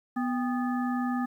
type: harmonic tone with a mistuned harmonic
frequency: 246.9 Hz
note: B3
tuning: in tune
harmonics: 1 / 3 / 5 / 7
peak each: -27 / -35 / -37 / -41 dBFS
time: 0.16-1.26 s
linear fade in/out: 10 ms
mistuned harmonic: 3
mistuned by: +120 cents
effects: 10-bit